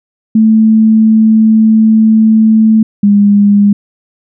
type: tone pair in turn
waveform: sine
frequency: 219.8 / 203.5 Hz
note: A3 / G#3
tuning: -2 / -35 cents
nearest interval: minor second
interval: 133 cents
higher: first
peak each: -3 dBFS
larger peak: neither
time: 0.35-2.83 / 3.03-3.73 s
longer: first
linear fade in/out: 5 ms
effects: none